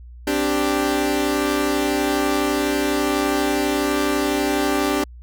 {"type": "chord", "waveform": "sawtooth", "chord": "C suspended second", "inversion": "none", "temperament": "equal", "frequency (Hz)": [261.6, 293.7, 392], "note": ["C4", "D4", "G4"], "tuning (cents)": [0, 0, 0], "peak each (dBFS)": [-22, -17, -19], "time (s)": [0.27, 5.04], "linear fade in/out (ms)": 5, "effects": ["added 60 Hz sine -37 dBFS peak until 5.22 s"]}